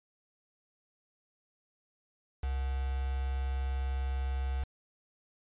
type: tone with quantisation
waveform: sine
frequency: 66.6 Hz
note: C2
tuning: 31 cents sharp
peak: -30 dBFS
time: 2.43-4.64 s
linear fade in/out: 5 ms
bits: 7
effects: resampled to 8000 Hz